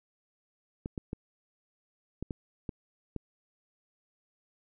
clicks, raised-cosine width 3 ms, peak -22 dBFS, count 7, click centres 0.859 / 0.978 / 1.131 / 2.226 / 2.308 / 2.692 / 3.163 s, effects none

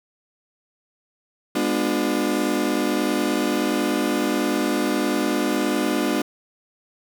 35% pulse chord, G# diminished seventh, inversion none, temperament just, 207.7 / 249.2 / 299 / 358.8 Hz, G#3 / B3 / D4 / F4, 0 / +16 / +31 / +47 cents, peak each -26 / -24 / -22 / -25 dBFS, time 1.55-6.22 s, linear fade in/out 5 ms, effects none

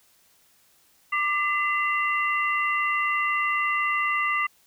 sine tone cluster, 1182 / 2028 / 2756 Hz, D6 / B6 / F7, +11 / +45 / -24 cents, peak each -25 / -25 / -31 dBFS, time 1.12-4.47 s, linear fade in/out 10 ms, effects white hiss -61 dBFS RMS until 4.66 s

